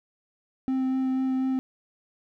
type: tone with vibrato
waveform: triangle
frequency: 261.6 Hz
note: C4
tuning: in tune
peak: -21 dBFS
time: 0.68-1.59 s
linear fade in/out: 0 ms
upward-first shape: sine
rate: 4.1 Hz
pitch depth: 9 cents each way
effects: none